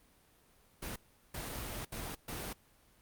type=noise bursts at uneven times; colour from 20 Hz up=pink; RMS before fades=-41 dBFS; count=4; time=0.82-0.96 / 1.34-1.85 / 1.92-2.15 / 2.28-2.53 s; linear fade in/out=5 ms; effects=pink hiss -66 dBFS RMS until 3.01 s + Opus 32 kbps